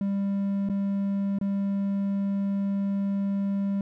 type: tone with dropouts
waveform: triangle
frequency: 198.2 Hz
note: G3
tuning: 19 cents sharp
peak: -22 dBFS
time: 0.01-3.81 s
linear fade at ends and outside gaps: 2 ms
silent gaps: 0.689-0.697 / 1.387-1.412 s
effects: none